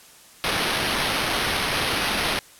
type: noise with sample-and-hold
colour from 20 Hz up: white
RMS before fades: -24 dBFS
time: 0.44-2.39 s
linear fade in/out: 0 ms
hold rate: 7350 Hz
effects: white hiss -49 dBFS RMS until 2.59 s + low-pass 12000 Hz 12 dB/octave